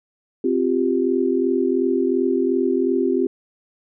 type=chord; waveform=sine; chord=C suspended fourth; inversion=none; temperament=equal; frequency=261.6 / 349.2 / 392 Hz; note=C4 / F4 / G4; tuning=0 / 0 / 0 cents; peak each=-21 dBFS; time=0.44-3.27 s; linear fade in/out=5 ms; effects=none